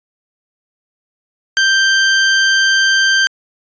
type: tone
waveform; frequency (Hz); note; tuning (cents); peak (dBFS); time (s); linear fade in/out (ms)
sawtooth; 1570; G6; +2; -6; 1.57-3.27; 0
effects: resampled to 16000 Hz